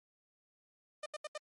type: tone bursts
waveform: sawtooth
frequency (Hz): 605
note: D#5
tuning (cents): -49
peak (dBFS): -35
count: 4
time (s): 1.03-1.378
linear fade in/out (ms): 5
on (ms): 30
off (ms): 76
effects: MP3 48 kbps